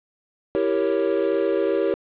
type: chord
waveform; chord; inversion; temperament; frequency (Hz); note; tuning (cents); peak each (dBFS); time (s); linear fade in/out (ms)
triangle; E diminished seventh; none; equal; 329.6 / 392 / 466.2 / 554.4; E4 / G4 / Bb4 / Db5; 0 / 0 / 0 / 0; -24 / -21 / -23 / -23; 0.55-1.94; 0
effects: resampled to 8000 Hz + 7-bit